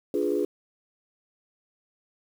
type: chord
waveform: sine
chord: D diminished seventh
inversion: none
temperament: equal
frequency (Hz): 293.7 / 349.2 / 415.3 / 493.9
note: D4 / F4 / Ab4 / Cb5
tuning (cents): 0 / 0 / 0 / 0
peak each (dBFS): -29 / -28 / -26 / -31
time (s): 0.14-0.45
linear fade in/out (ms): 2
effects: tanh soft clip ceiling -13 dBFS + 8-bit